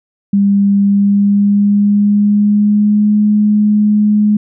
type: tone with pitch glide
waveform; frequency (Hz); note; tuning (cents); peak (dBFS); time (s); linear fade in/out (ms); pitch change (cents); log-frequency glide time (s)
sine; 200 to 209.7; G3 to G#3; +35 to +17; -7; 0.33-4.37; 5; +82; 0.82-3.14
effects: none